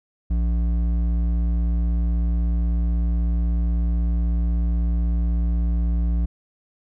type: tone with hard clipping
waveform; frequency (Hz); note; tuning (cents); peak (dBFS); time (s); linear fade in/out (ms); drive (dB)
triangle; 58.1; A#1; -5; -20; 0.3-6.26; 10; 12
effects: none